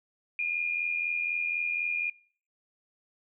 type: tone pair together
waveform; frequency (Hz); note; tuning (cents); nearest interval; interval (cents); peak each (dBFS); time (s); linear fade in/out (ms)
sine; 2418 / 2502; D7 / D#7; +50 / +9; minor second; 59; -28 / -35; 0.39-2.1; 2
effects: noise-tail reverb RT60 0.5 s tail -23 dB re dry